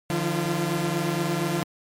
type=tone cluster; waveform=sawtooth; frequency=150.8 / 175 / 341.4 Hz; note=D3 / F3 / F4; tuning=+46 / +4 / -39 cents; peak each=-24 dBFS; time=0.1-1.63 s; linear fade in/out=0 ms; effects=MP3 64 kbps